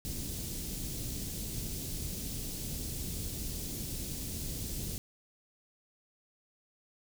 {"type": "band-stop noise", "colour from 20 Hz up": "pink", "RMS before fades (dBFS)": -38, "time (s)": [0.05, 4.98], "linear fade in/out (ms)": 0, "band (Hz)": [280, 5100], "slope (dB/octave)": 12, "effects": []}